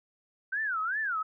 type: tone with vibrato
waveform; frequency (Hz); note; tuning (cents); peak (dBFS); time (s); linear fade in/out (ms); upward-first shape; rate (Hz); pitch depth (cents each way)
sine; 1500; F#6; +23; -28; 0.52-1.23; 10; sine; 2.6; 290
effects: none